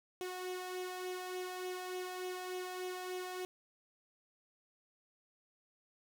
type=tone with flanger; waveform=sawtooth; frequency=366.1 Hz; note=F#4; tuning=18 cents flat; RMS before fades=-42 dBFS; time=0.21-3.45 s; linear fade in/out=0 ms; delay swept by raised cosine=0.31 to 1.22 ms; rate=3.4 Hz; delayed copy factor=+0.5; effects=none